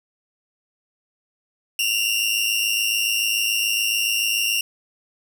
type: tone pair together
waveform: sawtooth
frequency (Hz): 2728 / 2835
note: F7 / F7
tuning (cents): -41 / +25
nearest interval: minor second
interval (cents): 66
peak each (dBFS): -19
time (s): 1.79-4.61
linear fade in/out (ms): 2
effects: none